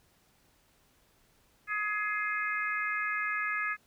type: harmonic tone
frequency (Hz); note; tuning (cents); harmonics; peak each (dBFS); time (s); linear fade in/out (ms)
419.9; G#4; +19; 3 / 4 / 5 / 6; -35 / -33 / -35 / -40; 1.67-3.77; 50
effects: pink hiss -67 dBFS RMS until 3.86 s